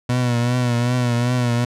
30% pulse tone with vibrato, 122 Hz, B2, 21 cents flat, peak -14 dBFS, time 0.09-1.65 s, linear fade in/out 5 ms, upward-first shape triangle, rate 2.6 Hz, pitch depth 58 cents each way, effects low-pass 9000 Hz 12 dB/octave

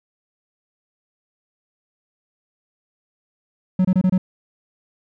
triangle tone bursts, 185 Hz, F#3, in tune, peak -11 dBFS, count 5, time 3.79-4.18 s, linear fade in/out 5 ms, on 58 ms, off 25 ms, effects none

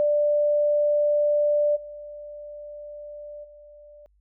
sine tone with level steps, 590 Hz, D5, 8 cents sharp, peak -18 / -36 / -45 dBFS, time 0-4.06 s, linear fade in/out 0 ms, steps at 1.75 / 3.43 s, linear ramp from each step 20 ms, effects added 50 Hz sine -60 dBFS peak until 4.2 s

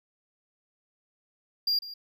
triangle tone with echo, 4786 Hz, D8, 32 cents sharp, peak -22 dBFS, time 1.67-1.79 s, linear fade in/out 5 ms, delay 150 ms, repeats 1, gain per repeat -15 dB, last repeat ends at 1.94 s, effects none

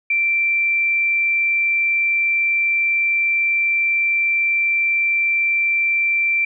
sine tone, 2349 Hz, D7, in tune, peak -15 dBFS, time 0.1-6.45 s, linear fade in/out 5 ms, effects none

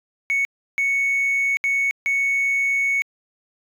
triangle tone bursts at uneven times, 2218 Hz, C#7, in tune, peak -15 dBFS, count 4, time 0.3-0.45 / 0.78-1.57 / 1.64-1.91 / 2.06-3.02 s, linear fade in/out 0 ms, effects tanh soft clip ceiling -13 dBFS

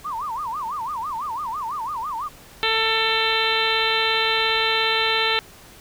sine tone with vibrato, 1046.5 Hz, C6, in tune, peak -25 dBFS, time 0.04-2.29 s, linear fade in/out 20 ms, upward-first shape sine, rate 6 Hz, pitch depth 290 cents each way
harmonic tone, 445.7 Hz, A4, 22 cents sharp, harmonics 1 / 2 / 3 / 4 / 5 / 6 / 7 / 8 / 9, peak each -27 / -27 / -27 / -27 / -27 / -27 / -27 / -27 / -27 dBFS, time 2.63-5.39 s, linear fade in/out 0 ms
effects pink hiss -46 dBFS RMS until 5.8 s

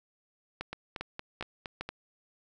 two click trains, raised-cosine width 0.3 ms, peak -21 / -19 dBFS, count 6 / 4, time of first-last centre 0.73-1.89 / 0.61-1.81 s, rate 4.31 / 2.5 Hz, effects none

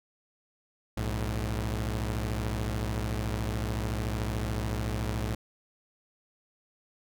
sawtooth tone pair together, 60.5 / 107.3 Hz, B1 / A2, -35 / -43 cents, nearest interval minor seventh, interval 992 cents, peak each -28 dBFS, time 0.97-5.35 s, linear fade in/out 5 ms, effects none

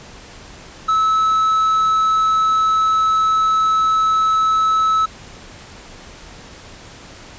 triangle tone, 1300 Hz, E6, 24 cents flat, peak -11 dBFS, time 0.88-5.06 s, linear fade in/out 10 ms, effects pink hiss -39 dBFS RMS until 7.38 s + resampled to 16000 Hz

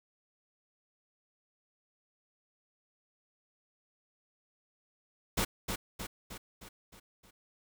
pink noise with echo, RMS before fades -30 dBFS, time 5.37-5.45 s, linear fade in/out 10 ms, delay 310 ms, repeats 6, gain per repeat -5 dB, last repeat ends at 7.31 s, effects none

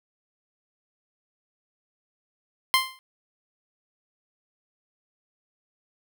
15% pulse tone with exponential decay, 1046.5 Hz, C6, in tune, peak -8 dBFS, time 2.74-2.99 s, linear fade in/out 0 ms, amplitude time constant 54 ms, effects none

